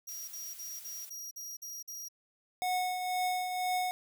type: tone bursts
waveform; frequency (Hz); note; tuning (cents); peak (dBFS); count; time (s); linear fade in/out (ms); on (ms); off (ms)
sawtooth; 5710; F8; +37; -38; 8; 0.07-2.086; 10; 210; 48
type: noise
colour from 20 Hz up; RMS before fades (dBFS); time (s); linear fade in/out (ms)
blue; -49; 0.08-1.1; 10
type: tone with tremolo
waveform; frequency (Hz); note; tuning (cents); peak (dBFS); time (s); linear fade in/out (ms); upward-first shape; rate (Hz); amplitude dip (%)
square; 732; F#5; -19; -29; 2.62-3.91; 0; triangle; 2; 50
effects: none